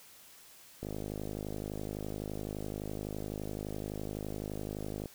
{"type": "click train", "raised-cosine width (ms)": 2, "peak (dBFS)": -25, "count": 220, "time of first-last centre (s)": [0.83, 5.058], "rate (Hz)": 51.8, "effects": ["white hiss -56 dBFS RMS until 5.14 s"]}